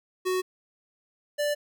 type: tone pair in turn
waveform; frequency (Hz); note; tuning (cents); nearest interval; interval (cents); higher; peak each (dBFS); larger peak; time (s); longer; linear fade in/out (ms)
square; 370 / 587.3; F#4 / D5; 0 / 0; minor sixth; 800; second; -25; neither; 0.25-0.42 / 1.38-1.55; neither; 20
effects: none